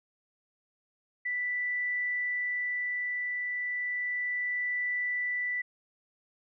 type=tone with tremolo; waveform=sine; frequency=1975.5 Hz; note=B6; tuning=in tune; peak=-28 dBFS; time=1.25-5.62 s; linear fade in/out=10 ms; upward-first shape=triangle; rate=0.34 Hz; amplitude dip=25%; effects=none